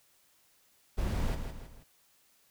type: noise with echo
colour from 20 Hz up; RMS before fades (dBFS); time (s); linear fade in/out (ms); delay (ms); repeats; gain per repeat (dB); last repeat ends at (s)
brown; -31; 0.97-1.36; 20; 160; 3; -7; 1.84
effects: white hiss -67 dBFS RMS until 2.5 s